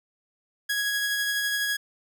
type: tone with tremolo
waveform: sawtooth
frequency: 1661.2 Hz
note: G#6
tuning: in tune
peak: -20 dBFS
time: 0.69-1.77 s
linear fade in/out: 10 ms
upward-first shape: sine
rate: 12 Hz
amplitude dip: 25%
effects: none